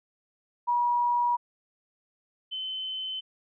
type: tone pair in turn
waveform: sine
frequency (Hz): 963 / 3057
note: B5 / G7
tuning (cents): -44 / -44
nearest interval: octave + minor sixth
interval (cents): 2000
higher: second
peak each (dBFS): -22 / -31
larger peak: first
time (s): 0.67-1.37 / 2.51-3.21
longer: neither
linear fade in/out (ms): 20
effects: none